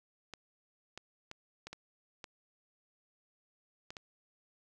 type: clicks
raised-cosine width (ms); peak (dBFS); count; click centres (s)
0.2; -27; 8; 0.337 / 0.976 / 1.314 / 1.67 / 1.73 / 2.242 / 3.905 / 3.968
effects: none